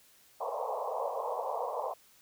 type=band-pass noise; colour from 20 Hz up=pink; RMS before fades=-35 dBFS; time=0.4-1.94 s; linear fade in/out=10 ms; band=460 to 1100 Hz; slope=96 dB/octave; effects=white hiss -62 dBFS RMS until 2.21 s